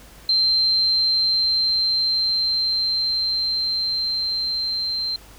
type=tone with level ramp; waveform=sine; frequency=4134 Hz; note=C8; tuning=22 cents flat; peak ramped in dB=-15 to -22 dBFS; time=0.29-5.16 s; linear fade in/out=2 ms; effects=added 50 Hz sine -48 dBFS peak until 5.38 s + pink hiss -47 dBFS RMS until 5.38 s